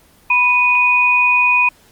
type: tone pair together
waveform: sine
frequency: 985 / 2480 Hz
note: B5 / D#7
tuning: -5 / -6 cents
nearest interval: octave + major third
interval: 1599 cents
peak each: -16 / -11 dBFS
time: 0.3-1.69 s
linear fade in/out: 5 ms
effects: pink hiss -50 dBFS RMS until 1.91 s + Opus 24 kbps